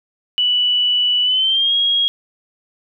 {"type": "tone with pitch glide", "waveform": "sine", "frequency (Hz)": [2960, 3284], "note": ["F#7", "G#7"], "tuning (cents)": [0, -20], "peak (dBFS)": -13, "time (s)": [0.38, 2.08], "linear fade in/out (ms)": 0, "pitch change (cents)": 180, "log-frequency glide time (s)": [1.23, 1.74], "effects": []}